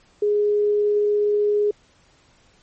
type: tone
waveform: sine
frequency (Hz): 415.3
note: G#4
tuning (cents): 0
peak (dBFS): -16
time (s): 0.22-1.71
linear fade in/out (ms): 5
effects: pink hiss -57 dBFS RMS until 2.62 s + MP3 32 kbps